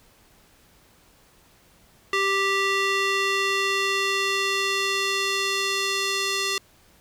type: tone with band-pass filter sweep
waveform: square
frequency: 392 Hz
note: G4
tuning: in tune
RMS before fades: -24 dBFS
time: 2.13-6.58 s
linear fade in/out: 2 ms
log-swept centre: 2200 to 4300 Hz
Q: 1
effects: pink hiss -57 dBFS RMS until 7 s